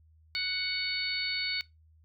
harmonic tone, 742 Hz, F#5, 5 cents sharp, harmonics 2 / 3 / 4 / 5 / 6, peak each -42 / -34 / -43 / -38 / -32 dBFS, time 0.35-1.61 s, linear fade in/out 0 ms, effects noise-tail reverb RT60 0.2 s tail -21 dB re dry + added 79 Hz sine -58 dBFS peak until 2.04 s

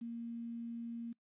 sine tone with quantisation, 233.1 Hz, A#3, in tune, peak -40 dBFS, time 0.01-1.13 s, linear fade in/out 10 ms, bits 11, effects noise-tail reverb RT60 0.1 s tail -23 dB re dry + resampled to 8000 Hz

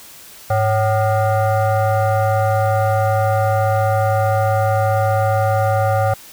sine tone with frequency modulation, 103.83 Hz, G#2, in tune, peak -13 dBFS, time 0.5-6.14 s, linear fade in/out 5 ms, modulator 657 Hz, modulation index 1.3, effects white hiss -40 dBFS RMS until 6.32 s

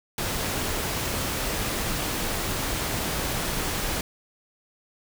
pink noise, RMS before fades -28 dBFS, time 0.18-4.01 s, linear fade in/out 2 ms, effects none

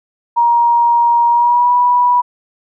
sine tone with pitch glide, 944 to 977.9 Hz, A#5 to B5, +22 to -17 cents, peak -8 dBFS, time 0.36-2.22 s, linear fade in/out 20 ms, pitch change +61 cents, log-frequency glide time 1.29-1.73 s, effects none

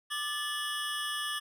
square tone cluster, 1190 / 1740 / 2947 / 3332 Hz, D6 / A6 / F#7 / G#7, +22 / -20 / -8 / +5 cents, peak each -39 / -38 / -39 / -39 dBFS, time 0.1-1.4 s, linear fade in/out 20 ms, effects resampled to 32000 Hz

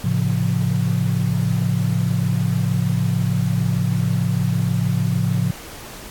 sine chord, A augmented, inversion none, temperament equal with one note detuned, 110 / 136.53 / 174.61 Hz, A2 / C#3 / E#3, 0 / -26 / 0 cents, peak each -21 dBFS, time 0.04-5.51 s, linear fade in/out 5 ms, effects pink hiss -37 dBFS RMS until 6.1 s + AAC 64 kbps

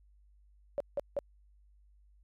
sine tone bursts, 568 Hz, C#5, 42 cents sharp, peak -29 dBFS, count 3, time 0.78-1.189 s, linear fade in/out 0 ms, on 23 ms, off 170 ms, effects added 50 Hz sine -60 dBFS peak until 2.23 s

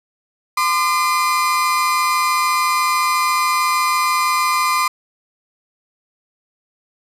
35% pulse tone pair together, 1028.1 / 1202 Hz, C6 / D6, -31 / +40 cents, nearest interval minor third, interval 271 cents, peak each -16 dBFS, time 0.57-4.88 s, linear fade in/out 5 ms, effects resampled to 32000 Hz + 7-bit

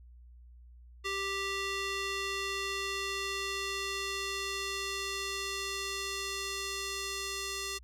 square tone with band-pass filter sweep, 392.4 Hz, G4, 2 cents sharp, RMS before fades -36 dBFS, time 1.04-7.79 s, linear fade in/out 20 ms, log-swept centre 2900 to 5400 Hz, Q 0.84, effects added 60 Hz sine -51 dBFS peak until 7.83 s

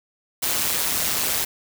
white noise with amplitude modulation, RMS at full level -20 dBFS, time 0.42-1.45 s, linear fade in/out 10 ms, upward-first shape sine, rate 160 Hz, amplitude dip 70%, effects none

